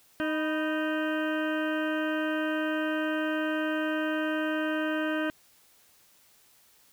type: harmonic tone with a mistuned harmonic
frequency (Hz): 310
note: D#4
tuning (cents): -6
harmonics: 1 / 2 / 3 / 4 / 5 / 6 / 8 / 9 / 10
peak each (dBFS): -29 / -33 / -42 / -40 / -34 / -41 / -45 / -46 / -46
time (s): 0.2-5.3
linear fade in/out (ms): 0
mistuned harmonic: 3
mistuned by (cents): +89
effects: white hiss -61 dBFS RMS until 6.92 s